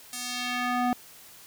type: tone with band-pass filter sweep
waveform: square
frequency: 246.9 Hz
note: B3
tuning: in tune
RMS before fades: -29 dBFS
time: 0.13-0.93 s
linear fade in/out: 0 ms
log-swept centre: 9100 to 650 Hz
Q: 1
effects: white hiss -50 dBFS RMS until 1.46 s